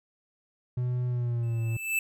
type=tone with pitch glide; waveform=triangle; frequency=124.1 to 113.8 Hz; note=B2 to A#2; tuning=+9 to -41 cents; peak=-24 dBFS; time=0.77-1.77 s; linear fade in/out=5 ms; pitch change=-150 cents; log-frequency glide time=1.07-1.63 s
type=tone with exponential growth; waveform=square; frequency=2637 Hz; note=E7; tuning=in tune; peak=-23 dBFS; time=1.43-1.99 s; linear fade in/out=2 ms; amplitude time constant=120 ms
effects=none